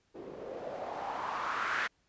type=noise with low-pass filter sweep; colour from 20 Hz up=blue; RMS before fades=-37 dBFS; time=0.14-1.88 s; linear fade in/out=20 ms; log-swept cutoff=360 to 1700 Hz; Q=3.5; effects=pink hiss -73 dBFS RMS until 2.08 s + resampled to 16000 Hz